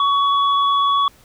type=tone pair together; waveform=sine; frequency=1123 / 3388 Hz; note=C#6 / G#7; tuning=+22 / +34 cents; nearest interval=octave + perfect fifth; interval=1912 cents; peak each=-14 / -23 dBFS; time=0-1.08 s; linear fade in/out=2 ms; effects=pink hiss -51 dBFS RMS until 1.24 s